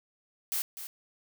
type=noise with echo; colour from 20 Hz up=blue; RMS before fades=-31 dBFS; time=0.52-0.62 s; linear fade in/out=0 ms; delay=250 ms; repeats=1; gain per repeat=-10 dB; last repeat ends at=0.87 s; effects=none